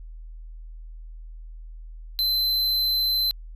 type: tone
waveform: square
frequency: 4067 Hz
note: C8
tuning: 50 cents flat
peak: -21 dBFS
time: 2.19-3.31 s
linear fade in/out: 0 ms
effects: added 40 Hz sine -37 dBFS peak until 3.55 s